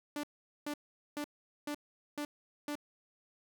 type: tone bursts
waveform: sawtooth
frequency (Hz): 293.7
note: D4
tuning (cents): 0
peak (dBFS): -32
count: 6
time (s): 0.16-2.754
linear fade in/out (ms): 2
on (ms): 74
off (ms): 430
effects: none